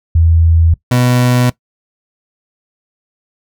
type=tone pair in turn; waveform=sine / 30% pulse; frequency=82.41 / 123.98 Hz; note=E2 / B2; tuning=0 / +7 cents; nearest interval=perfect fifth; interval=707 cents; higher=second; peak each=-6 dBFS; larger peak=neither; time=0.15-0.74 / 0.91-1.5 s; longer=neither; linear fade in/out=5 ms; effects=noise-tail reverb RT60 0.1 s tail -19 dB re dry